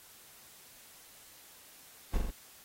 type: noise with echo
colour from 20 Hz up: brown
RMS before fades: -28 dBFS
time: 2.13-2.18 s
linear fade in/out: 10 ms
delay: 43 ms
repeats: 3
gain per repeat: -3 dB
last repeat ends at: 2.309 s
effects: white hiss -56 dBFS RMS until 2.64 s + AAC 48 kbps